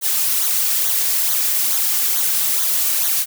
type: noise with flanger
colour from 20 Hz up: blue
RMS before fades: -18 dBFS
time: 0.01-3.26 s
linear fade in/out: 50 ms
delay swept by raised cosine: 0.38 to 3.08 ms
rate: 2.3 Hz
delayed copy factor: -0.7
effects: none